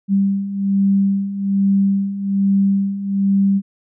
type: beating tone pair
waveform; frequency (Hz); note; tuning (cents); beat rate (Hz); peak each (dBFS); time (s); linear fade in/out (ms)
sine; 196 / 197.2; G3 / G3; 0 / +11; 1.2; -20 / -15; 0.08-3.62; 50
effects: none